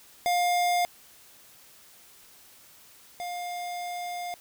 square tone pair in turn, 707 / 707 Hz, F5 / F5, +21 / +21 cents, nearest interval unison, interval 0 cents, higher neither, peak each -23 / -33 dBFS, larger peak first, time 0.26-0.85 / 3.2-4.34 s, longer second, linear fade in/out 0 ms, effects white hiss -54 dBFS RMS until 4.4 s

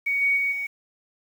sine tone with level steps, 2241 Hz, C#7, 18 cents sharp, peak -21 / -18 / -21 / -26 dBFS, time 0.06-0.67 s, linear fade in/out 10 ms, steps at 0.21 / 0.36 / 0.51 s, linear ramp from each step 20 ms, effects 8-bit

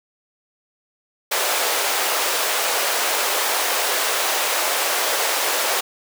pink high-pass noise, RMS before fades -21 dBFS, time 1.31-5.81 s, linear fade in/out 10 ms, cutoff 480 Hz, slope 24 dB/octave, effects none

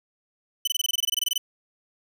sawtooth tone bursts, 3000 Hz, F#7, 23 cents sharp, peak -18 dBFS, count 16, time 0.65-1.38 s, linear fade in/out 5 ms, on 25 ms, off 22 ms, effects 9-bit

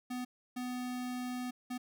square tone bursts at uneven times, 249.3 Hz, B3, 16 cents sharp, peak -37 dBFS, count 3, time 0.1-0.25 / 0.56-1.51 / 1.7-1.78 s, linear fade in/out 10 ms, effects none

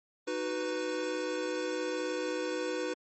square chord, B major, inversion first, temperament equal, 311.1 / 370 / 493.9 Hz, D#4 / F#4 / B4, 0 / 0 / 0 cents, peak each -38 / -38 / -35 dBFS, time 0.27-2.94 s, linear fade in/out 10 ms, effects MP3 32 kbps

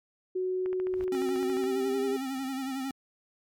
sine tone with pitch glide, 370 to 398.9 Hz, F#4 to G4, 0 to +30 cents, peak -27 dBFS, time 0.35-2.17 s, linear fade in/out 10 ms, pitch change +130 cents, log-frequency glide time 1.41-2 s
click train, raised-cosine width 0.5 ms, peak -29 dBFS, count 15, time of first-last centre 0.66-1.639 s, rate 14.3 Hz
brown noise with exponential growth, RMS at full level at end -42 dBFS, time 0.79-1.04 s, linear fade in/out 0 ms, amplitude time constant 54 ms
square tone with vibrato, 265.9 Hz, C4, 28 cents sharp, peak -32 dBFS, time 1.12-2.91 s, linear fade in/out 2 ms, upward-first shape sine, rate 11 Hz, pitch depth 51 cents each way
effects MP3 96 kbps

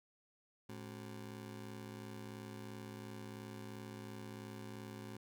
25% pulse ring-modulated tone, 160.9 Hz, E3, 42 cents flat, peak -40 dBFS, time 0.69-5.17 s, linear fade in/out 5 ms, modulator 49 Hz, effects none

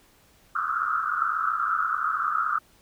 white band-pass noise, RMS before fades -26 dBFS, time 0.55-2.59 s, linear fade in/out 10 ms, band 1200 to 1400 Hz, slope 96 dB/octave, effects pink hiss -59 dBFS RMS until 2.81 s

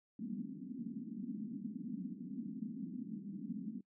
pink band-pass noise, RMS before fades -44 dBFS, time 0.19-3.81 s, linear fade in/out 5 ms, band 190 to 260 Hz, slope 48 dB/octave, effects noise-tail reverb RT60 0.1 s tail -25 dB re dry

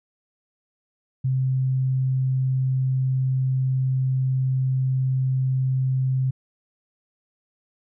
sine tone, 130.81 Hz, C3, in tune, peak -19 dBFS, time 1.24-6.31 s, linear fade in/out 10 ms, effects none

